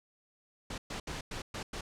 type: noise bursts at uneven times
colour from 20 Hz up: pink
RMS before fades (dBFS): -39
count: 6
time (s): 0.7-0.78 / 0.9-1 / 1.07-1.21 / 1.31-1.42 / 1.54-1.63 / 1.73-1.81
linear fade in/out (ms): 5
effects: low-pass 7000 Hz 12 dB/octave